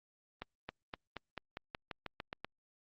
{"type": "accelerating click train", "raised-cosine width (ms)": 0.3, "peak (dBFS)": -24, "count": 12, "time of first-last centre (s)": [0.42, 2.446], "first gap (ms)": 270, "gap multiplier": 0.92, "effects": ["low-pass 4000 Hz 12 dB/octave", "Opus 32 kbps"]}